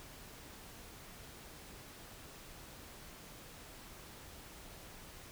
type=silence; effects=pink hiss -53 dBFS RMS until 5.31 s